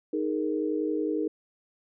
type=chord; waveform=sine; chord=D# suspended fourth; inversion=none; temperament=equal; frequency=311.1 / 415.3 / 466.2 Hz; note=D#4 / G#4 / A#4; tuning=0 / 0 / 0 cents; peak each=-28 / -31 / -32 dBFS; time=0.13-1.28 s; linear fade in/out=5 ms; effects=none